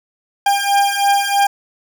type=beating tone pair; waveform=40% pulse; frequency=800 / 803.1 Hz; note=G5 / G5; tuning=+35 / +42 cents; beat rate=3.1 Hz; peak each=-15 dBFS; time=0.46-1.47 s; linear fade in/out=5 ms; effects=none